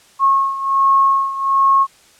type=beating tone pair; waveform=sine; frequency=1089 / 1090.3 Hz; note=C#6 / C#6; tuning=-31 / -29 cents; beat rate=1.3 Hz; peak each=-13 / -17 dBFS; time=0.19-1.87 s; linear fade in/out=50 ms; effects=white hiss -49 dBFS RMS until 2.19 s + low-pass 9000 Hz 12 dB/octave